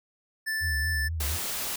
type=tone; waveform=square; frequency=1760 Hz; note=A6; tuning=in tune; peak=-28 dBFS; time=0.46-1.09 s; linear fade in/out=20 ms
type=tone with vibrato; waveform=sine; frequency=76.7 Hz; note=D#2; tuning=24 cents flat; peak=-28 dBFS; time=0.6-1.39 s; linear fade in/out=50 ms; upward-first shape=sine; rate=4.2 Hz; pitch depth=140 cents each way
type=noise; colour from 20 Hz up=white; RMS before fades=-32 dBFS; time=1.2-1.76 s; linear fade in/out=5 ms
effects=none